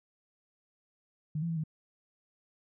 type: tone with pitch steps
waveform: sine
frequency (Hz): 153.3 / 168.1 / 164.6 / 156.4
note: D#3 / E3 / E3 / D#3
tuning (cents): -25 / +34 / -2 / +9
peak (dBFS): -30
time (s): 1.35-1.638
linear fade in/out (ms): 5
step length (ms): 72
effects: none